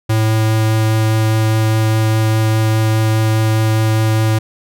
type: tone with vibrato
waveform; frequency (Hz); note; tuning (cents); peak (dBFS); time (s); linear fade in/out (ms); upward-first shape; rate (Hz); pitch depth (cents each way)
square; 110; A2; 0; -12; 0.09-4.39; 10; triangle; 4.9; 8
effects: none